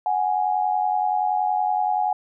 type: tone pair together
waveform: sine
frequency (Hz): 740 / 830.6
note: F#5 / G#5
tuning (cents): 0 / 0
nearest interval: major second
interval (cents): 200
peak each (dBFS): -22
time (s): 0.06-2.13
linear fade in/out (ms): 2
effects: none